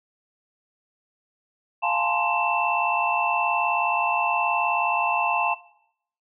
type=tone cluster; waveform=sine; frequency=699 / 839 / 898 / 1044 / 2669 Hz; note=F5 / G#5 / A5 / C6 / E7; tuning=+1 / +17 / +35 / -4 / +21 cents; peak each=-27 dBFS; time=1.82-5.55 s; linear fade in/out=20 ms; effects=noise-tail reverb RT60 0.7 s tail -18 dB re dry